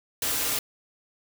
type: noise with comb filter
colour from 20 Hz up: white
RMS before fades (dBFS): -27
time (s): 0.22-0.59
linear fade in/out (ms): 2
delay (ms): 5.4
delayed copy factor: -0.85
effects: none